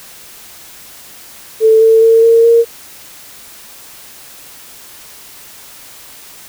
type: tone with pitch steps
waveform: sine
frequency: 442.1 / 447.5 / 453 / 458.5 / 464.1 Hz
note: A4 / A4 / A#4 / A#4 / A#4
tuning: +8 / +29 / -50 / -29 / -8 cents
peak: -4 dBFS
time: 1.6-2.65 s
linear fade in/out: 50 ms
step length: 210 ms
effects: white hiss -36 dBFS RMS until 6.48 s